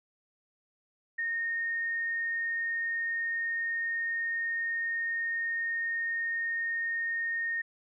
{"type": "tone", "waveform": "sine", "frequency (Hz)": 1844, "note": "A#6", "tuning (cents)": -19, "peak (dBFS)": -29, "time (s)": [1.18, 7.62], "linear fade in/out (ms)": 10, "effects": []}